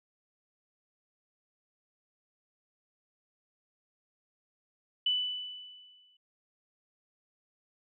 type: tone with exponential decay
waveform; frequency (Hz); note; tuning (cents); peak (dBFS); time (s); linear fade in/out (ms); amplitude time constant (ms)
sine; 2985; F#7; +15; -24; 5.06-6.17; 5; 240
effects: none